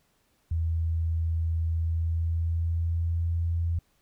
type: tone with pitch glide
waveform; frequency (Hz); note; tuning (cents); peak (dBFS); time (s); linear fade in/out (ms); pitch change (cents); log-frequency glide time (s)
sine; 82 to 84.11; E2 to E2; -9 to +35; -24; 0.51-3.79; 5; +44; 1.73-3.3
effects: pink hiss -69 dBFS RMS until 4.01 s